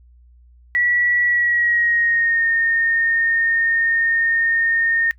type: tone with pitch glide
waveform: sine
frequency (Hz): 1941 to 1835.2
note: B6 to A#6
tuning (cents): -31 to -28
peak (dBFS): -15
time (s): 0.75-5.11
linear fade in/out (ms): 0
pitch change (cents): -97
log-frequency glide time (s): 1.25-2.46
effects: noise-tail reverb RT60 0.1 s tail -21 dB re dry + added 60 Hz sine -46 dBFS peak until 5.18 s